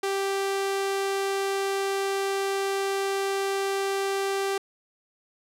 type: tone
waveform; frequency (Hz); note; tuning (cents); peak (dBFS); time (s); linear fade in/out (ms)
sawtooth; 392; G4; 0; -21; 0.03-4.58; 5
effects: low-pass 12000 Hz 12 dB/octave